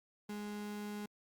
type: tone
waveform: 35% pulse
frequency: 207.7 Hz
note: G#3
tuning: in tune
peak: -39 dBFS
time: 0.29-1.06 s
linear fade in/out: 5 ms
effects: Opus 48 kbps